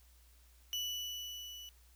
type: tone with level ramp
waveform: 35% pulse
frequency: 2960 Hz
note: F#7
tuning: in tune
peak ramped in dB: -33 to -46 dBFS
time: 0.73-1.69 s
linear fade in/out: 0 ms
effects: added 60 Hz sine -61 dBFS peak until 1.95 s + white hiss -68 dBFS RMS until 1.95 s